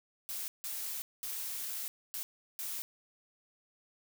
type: noise bursts at uneven times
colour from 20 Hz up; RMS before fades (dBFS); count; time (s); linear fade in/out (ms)
blue; -39; 5; 0.29-0.48 / 0.64-1.02 / 1.23-1.88 / 2.14-2.23 / 2.59-2.82; 0
effects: none